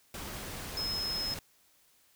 sine tone in noise, 5160 Hz, E8, 38 cents flat, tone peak -32 dBFS, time 0.77-1.34 s, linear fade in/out 2 ms, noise pink, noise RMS -41 dBFS, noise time 0.14-1.39 s, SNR +6 dB, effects white hiss -66 dBFS RMS until 2.15 s

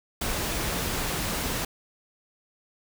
pink noise, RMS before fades -29 dBFS, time 0.21-1.65 s, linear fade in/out 5 ms, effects none

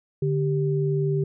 sine tone pair together, 146.7 / 391.6 Hz, D3 / G4, -2 / -2 cents, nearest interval octave + perfect fourth, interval 1700 cents, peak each -22 / -25 dBFS, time 0.22-1.24 s, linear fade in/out 5 ms, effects none

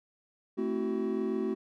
triangle chord, F# half-diminished seventh, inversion first, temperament equal with one note detuned, 220 / 261.6 / 329.6 / 376.2 Hz, A3 / C4 / E4 / F#4, 0 / 0 / 0 / +29 cents, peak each -32 / -34 / -35 / -30 dBFS, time 0.57-1.55 s, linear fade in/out 20 ms, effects none

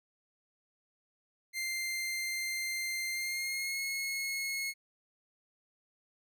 sawtooth tone with pitch glide, 2093 to 2173 Hz, C7 to C#7, 0 to -35 cents, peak -30 dBFS, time 1.53-4.74 s, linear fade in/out 50 ms, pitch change +65 cents, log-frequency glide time 3.12-3.8 s, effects none

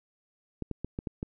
clicks, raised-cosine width 3 ms, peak -20 dBFS, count 6, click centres 0.623 / 0.713 / 0.846 / 0.989 / 1.072 / 1.229 s, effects none

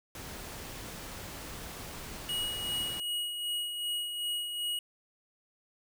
pink noise, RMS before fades -43 dBFS, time 0.15-3 s, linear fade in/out 2 ms
square tone with tremolo, 2900 Hz, F#7, 35 cents flat, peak -31 dBFS, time 2.29-4.79 s, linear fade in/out 2 ms, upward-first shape sine, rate 2.6 Hz, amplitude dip 45%
effects none

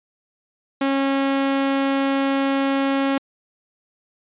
sawtooth tone, 273.3 Hz, C#4, 24 cents flat, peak -14 dBFS, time 0.81-3.18 s, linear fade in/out 5 ms, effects resampled to 8000 Hz

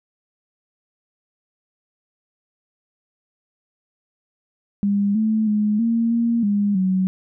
sine tone with pitch steps, 201.6 / 218.4 / 210.4 / 230.3 / 233.1 / 203.8 / 187.4 Hz, G3 / A3 / G#3 / A#3 / A#3 / G#3 / F#3, +49 / -13 / +23 / -21 / 0 / -32 / +22 cents, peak -16 dBFS, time 4.83-7.07 s, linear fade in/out 0 ms, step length 320 ms, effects none

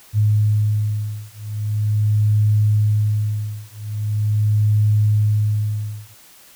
sine beating tone pair, 105.6 / 106.02 Hz, G#2 / G#2, +29 / +36 cents, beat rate 0.42 Hz, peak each -18 dBFS, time 0.13-6.15 s, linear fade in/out 50 ms, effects white hiss -47 dBFS RMS until 6.55 s

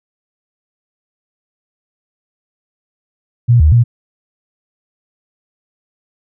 sine tone with pitch steps, 119.8 / 76.5 / 118.7 Hz, A#2 / D#2 / A#2, +48 / -29 / +32 cents, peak -5 dBFS, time 3.48-3.84 s, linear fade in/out 20 ms, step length 120 ms, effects none

